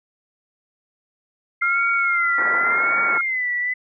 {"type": "tone with vibrato", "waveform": "sine", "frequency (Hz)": 2093, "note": "C7", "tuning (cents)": 0, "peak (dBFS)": -20, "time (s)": [1.61, 3.74], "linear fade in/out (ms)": 10, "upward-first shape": "sine", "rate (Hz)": 0.9, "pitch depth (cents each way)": 120}
{"type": "tone", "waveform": "sine", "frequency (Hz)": 1387, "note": "F6", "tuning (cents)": -12, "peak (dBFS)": -19, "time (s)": [1.62, 3.21], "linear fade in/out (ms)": 2}
{"type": "low-pass noise", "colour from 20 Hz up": "white", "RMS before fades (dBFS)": -28, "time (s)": [2.38, 3.18], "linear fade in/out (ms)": 2, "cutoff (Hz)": 2100, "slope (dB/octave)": 96}
{"effects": ["high-pass 300 Hz 12 dB/octave"]}